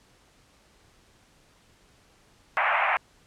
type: band-pass noise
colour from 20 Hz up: pink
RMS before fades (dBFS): -24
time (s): 2.57-2.97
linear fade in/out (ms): 0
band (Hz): 670 to 2500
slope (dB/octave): 48
effects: pink hiss -60 dBFS RMS until 3.26 s + low-pass 9000 Hz 12 dB/octave